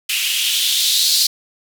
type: noise with band-pass filter sweep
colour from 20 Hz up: violet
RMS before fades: -17 dBFS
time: 0.09-1.27 s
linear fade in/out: 5 ms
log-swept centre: 2600 to 4400 Hz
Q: 4.2
effects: none